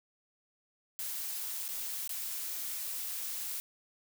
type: noise with dropouts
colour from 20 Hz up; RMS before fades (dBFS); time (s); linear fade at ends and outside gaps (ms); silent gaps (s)
blue; -38; 0.99-3.6; 0; 1.681-1.688 / 2.076-2.093
effects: none